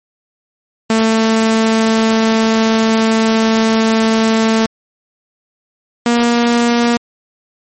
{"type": "tone pair in turn", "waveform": "sawtooth", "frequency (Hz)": [222.8, 237.1], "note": ["A3", "A#3"], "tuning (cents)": [22, 30], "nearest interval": "minor second", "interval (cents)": 108, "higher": "second", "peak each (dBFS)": -6, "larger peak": "neither", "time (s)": [[0.9, 4.66], [6.06, 6.97]], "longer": "first", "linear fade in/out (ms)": 2, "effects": ["MP3 32 kbps"]}